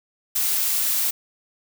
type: noise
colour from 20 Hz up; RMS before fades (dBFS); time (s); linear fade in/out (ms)
blue; -22; 0.35-1.11; 10
effects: none